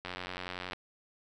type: click train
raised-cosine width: 0.3 ms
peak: -22 dBFS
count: 63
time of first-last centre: 0.05-0.733 s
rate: 90.8 Hz
effects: none